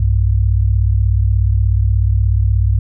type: tone pair together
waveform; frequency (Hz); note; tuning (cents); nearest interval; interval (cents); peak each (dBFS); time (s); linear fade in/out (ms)
sine; 61.97 / 98.6; B1 / G2; +7 / +11; minor sixth; 804; -13; 0-2.79; 5
effects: none